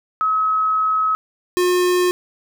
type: tone pair in turn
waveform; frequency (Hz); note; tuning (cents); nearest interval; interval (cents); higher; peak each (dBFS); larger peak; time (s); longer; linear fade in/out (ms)
sine / square; 1281 / 359.5; E6 / F#4; -50 / -50; octave + minor seventh; 2200; first; -15; neither; 0.21-1.15 / 1.57-2.11; first; 0
effects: none